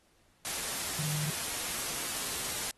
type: tone in noise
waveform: sine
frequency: 150.8 Hz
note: D3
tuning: 46 cents sharp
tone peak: -33 dBFS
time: 0.99-1.3 s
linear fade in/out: 0 ms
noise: white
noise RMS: -35 dBFS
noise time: 0.45-2.71 s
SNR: -1 dB
effects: pink hiss -68 dBFS RMS until 2.77 s + AAC 32 kbps